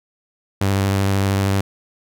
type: tone with vibrato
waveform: sawtooth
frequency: 98 Hz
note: G2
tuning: in tune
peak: -12 dBFS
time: 0.61-1.61 s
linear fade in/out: 5 ms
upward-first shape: square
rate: 13 Hz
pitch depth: 13 cents each way
effects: none